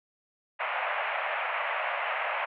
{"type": "band-pass noise", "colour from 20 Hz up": "pink", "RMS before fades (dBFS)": -31, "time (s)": [0.59, 2.46], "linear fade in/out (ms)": 20, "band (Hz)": [590, 2700], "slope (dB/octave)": 48, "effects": []}